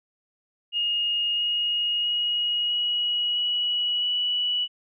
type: tone with pitch steps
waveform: sine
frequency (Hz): 2855 / 2873 / 2892 / 2910 / 2928 / 2947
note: F7 / F7 / F#7 / F#7 / F#7 / F#7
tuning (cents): +37 / +48 / -40 / -29 / -19 / -8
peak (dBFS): -22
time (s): 0.72-4.68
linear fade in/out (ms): 50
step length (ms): 660
effects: none